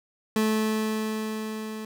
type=tone with level ramp; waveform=30% pulse; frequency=217.5 Hz; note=A3; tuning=20 cents flat; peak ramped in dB=-18 to -31 dBFS; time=0.36-1.85 s; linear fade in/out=2 ms; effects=none